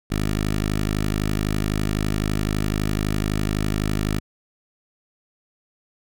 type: tone with notch filter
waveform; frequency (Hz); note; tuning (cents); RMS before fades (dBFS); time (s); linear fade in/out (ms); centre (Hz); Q
10% pulse; 51.91; G#1; 0; -23; 0.1-4.2; 20; 820; 1.9
effects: none